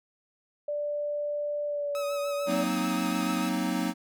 sine tone with pitch glide, 587.3 to 571.9 Hz, D5 to D5, 0 to -46 cents, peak -28 dBFS, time 0.68-2.64 s, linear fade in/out 5 ms, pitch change -46 cents, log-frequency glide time 1.66-1.99 s
sawtooth tone with vibrato, 1272 Hz, D#6, 38 cents sharp, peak -32 dBFS, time 1.95-3.49 s, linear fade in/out 0 ms, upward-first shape triangle, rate 6.8 Hz, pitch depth 48 cents each way
square chord, C half-diminished seventh, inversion second, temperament equal, 185 / 233.1 / 261.6 / 311.1 Hz, Gb3 / Bb3 / C4 / Eb4, 0 / 0 / 0 / 0 cents, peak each -33 dBFS, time 2.46-3.94 s, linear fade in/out 50 ms
effects none

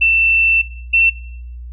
sine tone pair in turn, 2677 / 2694 Hz, E7 / E7, +26 / +37 cents, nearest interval unison, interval 11 cents, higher second, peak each -9 dBFS, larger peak neither, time 0.01-0.62 / 0.93-1.1 s, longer first, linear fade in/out 10 ms, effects noise-tail reverb RT60 0.8 s tail -21 dB re dry + added 60 Hz sine -28 dBFS peak until 1.72 s

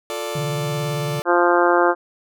sawtooth chord, D minor, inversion first, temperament just, 352.4 / 440.5 / 587.3 Hz, F4 / A4 / D5, +16 / +2 / 0 cents, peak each -28 / -25 / -24 dBFS, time 0.1-1.22 s, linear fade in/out 0 ms
sine tone with vibrato, 146.3 Hz, D3, 6 cents flat, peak -23 dBFS, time 0.35-1.2 s, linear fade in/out 5 ms, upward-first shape sine, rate 18 Hz, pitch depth 140 cents each way
harmonic tone, 174.7 Hz, F3, 1 cent sharp, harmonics 2 / 3 / 4 / 5 / 6 / 7 / 8 / 9, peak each -18 / -20 / -21 / -22 / -23 / -23 / -24 / -25 dBFS, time 1.25-1.95 s, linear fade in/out 50 ms
effects none

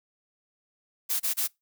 blue noise bursts, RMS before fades -27 dBFS, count 3, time 1.09-1.478 s, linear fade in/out 20 ms, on 110 ms, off 29 ms, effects noise-tail reverb RT60 0.2 s tail -25 dB re dry

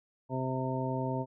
harmonic tone, 130.3 Hz, C3, 7 cents flat, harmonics 1 / 2 / 3 / 4 / 5 / 7, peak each -34 / -36 / -39 / -40 / -39 / -38 dBFS, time 0.29-1.26 s, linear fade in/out 50 ms, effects none

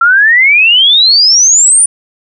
sine exponential sweep, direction up, 1345 to 9520 Hz, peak -3 dBFS, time 0.01-1.86 s, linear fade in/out 5 ms, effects none

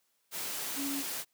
sine tone in noise, 278.7 Hz, C#4, 9 cents sharp, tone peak -34 dBFS, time 0.75-1.04 s, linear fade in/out 50 ms, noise white, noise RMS -37 dBFS, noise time 0.31-1.25 s, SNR 0 dB, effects white hiss -75 dBFS RMS until 1.33 s + high-pass 150 Hz 12 dB/octave

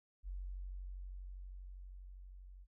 sine tone with level ramp, 46.25 Hz, F#1, in tune, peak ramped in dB -40 to -52 dBFS, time 0.23-2.67 s, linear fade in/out 50 ms, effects none

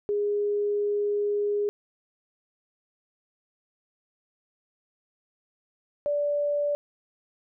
sine tone pair in turn, 411.7 / 582.2 Hz, G#4 / D5, -15 / -15 cents, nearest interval tritone, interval 600 cents, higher second, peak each -23 dBFS, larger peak neither, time 0.09-1.69 / 6.06-6.75 s, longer first, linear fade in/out 0 ms, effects none

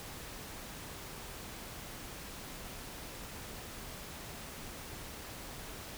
silence, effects pink hiss -46 dBFS RMS until 5.97 s

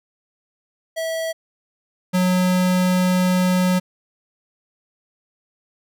square tone pair in turn, 651 / 182.68 Hz, E5 / F#3, -22 / -22 cents, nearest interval octave + minor seventh, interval 2200 cents, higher first, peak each -23 / -16 dBFS, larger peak second, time 0.96-1.33 / 2.13-3.8 s, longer second, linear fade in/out 20 ms, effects none

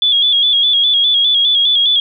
sine tone with vibrato, 3378 Hz, G#7, 29 cents sharp, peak -9 dBFS, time 0.02-2 s, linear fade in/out 2 ms, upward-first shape square, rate 4.9 Hz, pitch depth 48 cents each way, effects none

